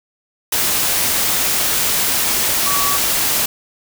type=tone in noise; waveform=sine; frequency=1138 Hz; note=C#6; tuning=45 cents sharp; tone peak=-20 dBFS; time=2.66-2.97 s; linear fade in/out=5 ms; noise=white; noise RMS=-17 dBFS; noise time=0.52-3.46 s; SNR=-6 dB; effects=none